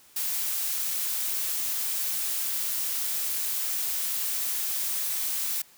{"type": "noise", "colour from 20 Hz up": "blue", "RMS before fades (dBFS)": -29, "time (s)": [0.16, 5.62], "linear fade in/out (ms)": 5, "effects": ["white hiss -56 dBFS RMS until 5.77 s"]}